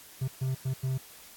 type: tone bursts at uneven times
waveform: triangle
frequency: 131.2 Hz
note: C3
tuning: 5 cents sharp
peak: -25 dBFS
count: 4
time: 0.21-0.28 / 0.41-0.55 / 0.65-0.74 / 0.83-0.98 s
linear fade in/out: 10 ms
effects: white hiss -51 dBFS RMS until 1.36 s + AAC 64 kbps